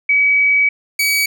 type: tone pair in turn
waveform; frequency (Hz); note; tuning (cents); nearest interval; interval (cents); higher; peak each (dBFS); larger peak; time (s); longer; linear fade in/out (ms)
sine / sawtooth; 2275 / 2275; C#7 / C#7; +44 / +44; unison; 0; neither; -10; neither; 0.09-0.69 / 0.99-1.26; first; 5
effects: none